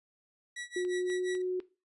sawtooth tone with tremolo, 1937 Hz, B6, 34 cents flat, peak -34 dBFS, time 0.56-1.42 s, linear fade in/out 5 ms, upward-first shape sine, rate 5.7 Hz, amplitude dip 95%
sine tone with pitch glide, 360.9 to 366.4 Hz, F#4 to F#4, -43 to -17 cents, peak -29 dBFS, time 0.76-1.6 s, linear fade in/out 5 ms, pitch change +26 cents, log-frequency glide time 0.88-1.31 s
click train, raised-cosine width 0.3 ms, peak -35 dBFS, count 4, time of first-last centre 0.85-1.602 s, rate 3.99 Hz
effects noise-tail reverb RT60 0.3 s tail -18 dB re dry + resampled to 24000 Hz

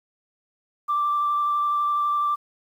sine tone with vibrato, 1174.7 Hz, D6, in tune, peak -19 dBFS, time 0.88-2.36 s, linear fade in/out 20 ms, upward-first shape square, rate 12 Hz, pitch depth 8 cents each way, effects tanh soft clip ceiling -15 dBFS + 9-bit

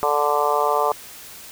harmonic tone, 146.83 Hz, D3, in tune, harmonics 3 / 4 / 5 / 6 / 7 / 8, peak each -24 / -24 / -24 / -24 / -24 / -24 dBFS, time 0.03-0.92 s, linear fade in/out 0 ms, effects white hiss -40 dBFS RMS until 1.51 s

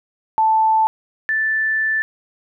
sine tone pair in turn, 880 / 1760 Hz, A5 / A6, 0 / 0 cents, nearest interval octave, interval 1200 cents, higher second, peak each -12 / -16 dBFS, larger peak first, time 0.38-0.87 / 1.29-2.02 s, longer second, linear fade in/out 0 ms, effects none

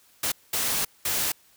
white noise bursts at uneven times, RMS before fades -26 dBFS, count 3, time 0.23-0.32 / 0.53-0.85 / 1.05-1.32 s, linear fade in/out 5 ms, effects white hiss -59 dBFS RMS until 1.56 s

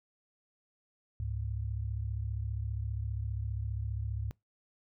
sine tone pair together, 70.2 / 105.18 Hz, C#2 / G#2, +22 / +22 cents, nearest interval perfect fifth, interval 700 cents, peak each -36 / -35 dBFS, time 1.2-4.31 s, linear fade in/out 0 ms, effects noise-tail reverb RT60 0.2 s tail -25 dB re dry

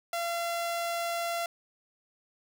sawtooth tone, 683 Hz, F5, 39 cents flat, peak -26 dBFS, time 0.13-1.46 s, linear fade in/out 2 ms, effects none

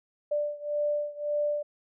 sine beating tone pair, 589 / 590.8 Hz, D5 / D5, +5 / +10 cents, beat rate 1.8 Hz, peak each -29 / -31 dBFS, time 0.31-1.63 s, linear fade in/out 10 ms, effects none

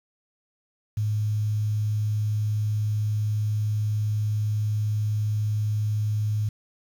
sine tone with quantisation, 106.3 Hz, G#2, 41 cents sharp, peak -22 dBFS, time 0.97-6.49 s, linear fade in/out 5 ms, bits 8, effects none

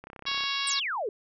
click train, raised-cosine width 0.5 ms, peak -28 dBFS, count 14, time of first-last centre 0.04-0.438 s, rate 32.7 Hz
harmonic tone, 554.4 Hz, C#5, in tune, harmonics 2 / 3 / 4 / 5 / 6 / 7 / 8 / 9 / 10, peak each -35 / -39 / -36 / -35 / -35 / -34 / -39 / -39 / -40 dBFS, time 0.26-0.8 s, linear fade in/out 10 ms
sine exponential sweep, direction down, 9100 to 382.6 Hz, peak -28 dBFS, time 0.67-1.09 s, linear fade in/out 2 ms
effects none

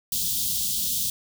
white band-stop noise, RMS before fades -26 dBFS, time 0.12-1.1 s, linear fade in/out 2 ms, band 230 to 3200 Hz, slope 48 dB/octave, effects none

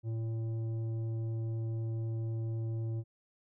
sine tone with tanh clipping, 113 Hz, A2, 47 cents sharp, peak -34 dBFS, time 0.03-3.04 s, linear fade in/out 50 ms, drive 9 dB, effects none

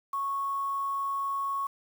sine tone with quantisation, 1104 Hz, C#6, 7 cents flat, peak -28 dBFS, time 0.13-1.67 s, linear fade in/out 5 ms, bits 8, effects none

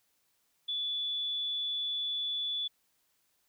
sine tone, 3450 Hz, A7, 35 cents flat, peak -31 dBFS, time 0.68-2.68 s, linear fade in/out 10 ms, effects white hiss -74 dBFS RMS until 3.48 s

